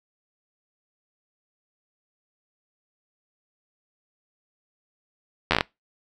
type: slowing click train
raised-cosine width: 0.3 ms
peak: -3 dBFS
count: 7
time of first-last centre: 5.51-5.609 s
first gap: 11 ms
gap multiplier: 1.16
effects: noise-tail reverb RT60 0.2 s tail -23 dB re dry